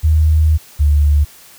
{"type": "tone pair in turn", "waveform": "sine", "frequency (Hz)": [78, 73.3], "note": ["D#2", "D2"], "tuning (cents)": [5, -3], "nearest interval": "minor second", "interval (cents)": 108, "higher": "first", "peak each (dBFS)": -8, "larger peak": "neither", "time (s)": [[0.03, 0.58], [0.79, 1.25]], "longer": "first", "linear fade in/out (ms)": 20, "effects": ["white hiss -42 dBFS RMS until 1.58 s"]}